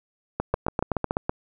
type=two click trains; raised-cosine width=1 ms; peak=-9 / -10 dBFS; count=7 / 6; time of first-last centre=0.54-1.295 / 0.4-1.109 s; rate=7.95 / 7.05 Hz; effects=none